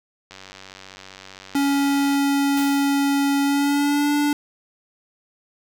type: click train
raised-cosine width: 0.2 ms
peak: -22 dBFS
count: 177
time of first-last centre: 0.31-2.155 s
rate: 95.4 Hz
type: tone with pitch glide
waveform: square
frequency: 280 to 291.6 Hz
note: C#4 to D4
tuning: +18 to -12 cents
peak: -18 dBFS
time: 1.55-4.33 s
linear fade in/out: 2 ms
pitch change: +70 cents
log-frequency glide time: 3.43-4.13 s
type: noise with exponential decay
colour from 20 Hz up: white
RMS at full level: -32 dBFS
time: 2.57-3.26 s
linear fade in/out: 2 ms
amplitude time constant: 150 ms
effects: none